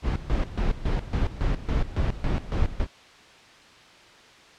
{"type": "noise with tremolo", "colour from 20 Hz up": "brown", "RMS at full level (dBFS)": -23, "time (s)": [0.02, 2.87], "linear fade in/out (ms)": 50, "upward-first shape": "square", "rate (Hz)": 3.6, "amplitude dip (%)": 80, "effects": ["white hiss -50 dBFS RMS until 4.58 s", "low-pass 4000 Hz 12 dB/octave"]}